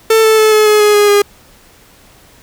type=tone with pitch steps; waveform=45% pulse; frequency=444.6 / 439.2 / 433.9 / 428.7 / 423.5 / 418.4 / 413.4 / 408.4 Hz; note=A4 / A4 / A4 / A4 / G#4 / G#4 / G#4 / G#4; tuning=+18 / -3 / -24 / -45 / +34 / +13 / -8 / -29 cents; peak=-6 dBFS; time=0.1-1.22 s; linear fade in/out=5 ms; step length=140 ms; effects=pink hiss -44 dBFS RMS until 2.42 s